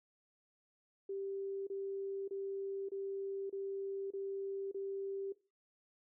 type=tone bursts; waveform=sine; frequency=392 Hz; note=G4; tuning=in tune; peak=-38 dBFS; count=7; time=1.09-5.324 s; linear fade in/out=5 ms; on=580 ms; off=29 ms; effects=noise-tail reverb RT60 0.3 s tail -18 dB re dry